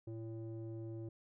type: tone with low-pass filter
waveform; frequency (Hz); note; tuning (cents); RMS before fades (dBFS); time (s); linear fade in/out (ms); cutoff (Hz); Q
square; 112.5; A2; +39; -45; 0.07-1.09; 5; 420; 3.9
effects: none